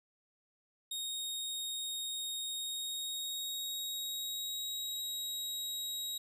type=tone with pitch glide; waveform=sawtooth; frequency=3729 to 3825 Hz; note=A#7 to A#7; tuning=0 to +44 cents; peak=-34 dBFS; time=0.91-6.18 s; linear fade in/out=5 ms; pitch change=+44 cents; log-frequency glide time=2.54-5.07 s; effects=none